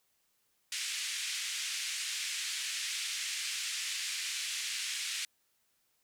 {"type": "band-pass noise", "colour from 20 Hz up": "pink", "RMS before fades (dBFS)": -37, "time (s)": [0.72, 5.25], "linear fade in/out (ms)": 2, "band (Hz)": [2100, 9000], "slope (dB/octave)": 24, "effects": ["white hiss -75 dBFS RMS until 6.03 s"]}